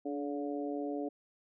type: harmonic tone with a mistuned harmonic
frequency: 142.8 Hz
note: D3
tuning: 48 cents flat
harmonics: 2 / 3 / 4 / 5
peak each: -36 / -40 / -42 / -44 dBFS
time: 0.05-1.09 s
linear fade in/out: 10 ms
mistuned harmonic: 2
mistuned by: +26 cents
effects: none